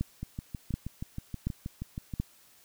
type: two click trains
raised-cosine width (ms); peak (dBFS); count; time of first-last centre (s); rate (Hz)
5; -23 / -17; 13 / 4; 0.23-2.138 / 0.01-2.2; 6.29 / 1.37
effects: white hiss -60 dBFS RMS until 2.64 s